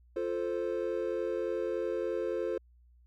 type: chord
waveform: triangle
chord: F major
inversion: none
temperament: equal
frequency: 349.2 / 440 / 523.3 Hz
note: F4 / A4 / C5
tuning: 0 / 0 / 0 cents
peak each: -33 dBFS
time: 0.16-2.58 s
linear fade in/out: 5 ms
effects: added 60 Hz sine -58 dBFS peak until 3.06 s